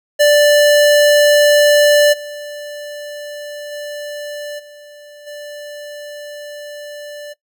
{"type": "tone with level steps", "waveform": "square", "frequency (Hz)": 588, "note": "D5", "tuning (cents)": 2, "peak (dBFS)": [-8, -27, -25, -37, -29], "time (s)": [0.19, 7.34], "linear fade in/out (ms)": 20, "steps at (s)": [2.12, 3.71, 4.58, 5.26], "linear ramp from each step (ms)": 20, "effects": ["noise-tail reverb RT60 0.1 s tail -17 dB re dry"]}